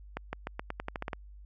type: accelerating click train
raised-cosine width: 0.5 ms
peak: -19 dBFS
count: 11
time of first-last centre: 0.17-1.132 s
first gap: 160 ms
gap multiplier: 0.88
effects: added 50 Hz sine -47 dBFS peak until 1.45 s